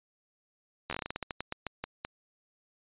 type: slowing click train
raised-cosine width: 0.3 ms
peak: -18 dBFS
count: 17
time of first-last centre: 0.9-2.049 s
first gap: 12 ms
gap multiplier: 1.21
effects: resampled to 8000 Hz